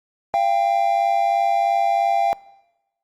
triangle tone pair together, 688 / 791 Hz, F5 / G5, -26 / +15 cents, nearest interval major second, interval 241 cents, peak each -18 / -16 dBFS, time 0.34-2.33 s, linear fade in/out 0 ms, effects noise-tail reverb RT60 1.0 s tail -22 dB re dry + Opus 48 kbps

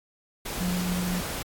sine tone in noise, 179.4 Hz, F3, 47 cents sharp, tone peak -26 dBFS, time 0.6-1.21 s, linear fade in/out 10 ms, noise pink, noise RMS -33 dBFS, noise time 0.45-1.43 s, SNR +4 dB, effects AAC 64 kbps

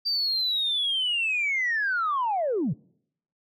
sine linear sweep, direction down, 4699 to 110 Hz, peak -22 dBFS, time 0.05-2.74 s, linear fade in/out 20 ms, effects noise-tail reverb RT60 0.7 s tail -26 dB re dry + tanh soft clip ceiling -19 dBFS

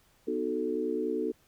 sine chord, B dominant seventh, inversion none, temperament equal with one note detuned, 246.9 / 306.1 / 370 / 440 Hz, B3 / D#4 / F#4 / A4, 0 / -28 / 0 / 0 cents, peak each -36 / -34 / -34 / -32 dBFS, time 0.27-1.32 s, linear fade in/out 10 ms, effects pink hiss -65 dBFS RMS until 1.47 s

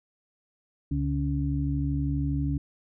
sine tone cluster, 69.8 / 142.2 / 281.3 Hz, C#2 / C#3 / C#4, +13 / +45 / +26 cents, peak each -29 / -28 / -30 dBFS, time 0.91-2.58 s, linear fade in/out 5 ms, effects none

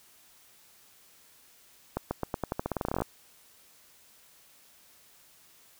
accelerating click train, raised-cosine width 1 ms, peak -15 dBFS, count 19, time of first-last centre 1.97-3.02 s, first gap 140 ms, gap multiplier 0.88, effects white hiss -59 dBFS RMS until 5.79 s

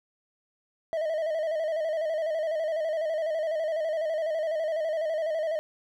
triangle tone with vibrato, 634 Hz, D#5, 32 cents sharp, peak -24 dBFS, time 0.93-5.59 s, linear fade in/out 0 ms, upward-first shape square, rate 12 Hz, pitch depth 59 cents each way, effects none

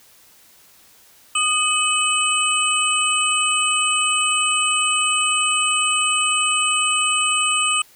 sine tone cluster, 1231 / 2562 / 2995 / 8090 Hz, D#6 / E7 / F#7 / B8, -19 / -50 / +20 / +41 cents, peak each -22 dBFS, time 1.35-7.82 s, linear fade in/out 5 ms, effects white hiss -51 dBFS RMS until 7.95 s

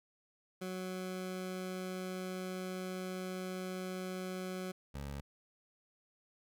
20% pulse tone pair in turn, 185 / 70.3 Hz, F#3 / C#2, 0 / +25 cents, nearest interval octave + perfect fourth, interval 1675 cents, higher first, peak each -34 / -36 dBFS, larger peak first, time 0.61-4.72 / 4.94-5.21 s, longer first, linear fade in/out 10 ms, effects none

